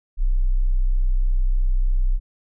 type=tone; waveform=sine; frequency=31.6 Hz; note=B0; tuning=41 cents sharp; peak=-15 dBFS; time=0.17-2.2 s; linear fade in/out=50 ms; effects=none